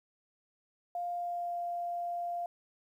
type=tone with pitch glide; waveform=sine; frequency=701 to 696.2 Hz; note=F5 to F5; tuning=+6 to -6 cents; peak=-33 dBFS; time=0.95-2.46 s; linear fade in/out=2 ms; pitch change=-12 cents; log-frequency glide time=1.11-1.57 s; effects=11-bit